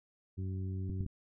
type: harmonic tone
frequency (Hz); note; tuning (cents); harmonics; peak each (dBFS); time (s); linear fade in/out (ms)
94.4; F#2; +35; 1 / 2 / 3 / 4; -35 / -44 / -49 / -51; 0.37-1.06; 20
type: clicks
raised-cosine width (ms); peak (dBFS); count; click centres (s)
5; -27; 3; 0.897 / 1.008 / 1.063
effects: none